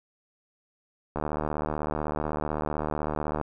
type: click train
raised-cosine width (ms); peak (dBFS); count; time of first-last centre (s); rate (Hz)
1; -15; 172; 1.16-3.413; 75.9
effects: none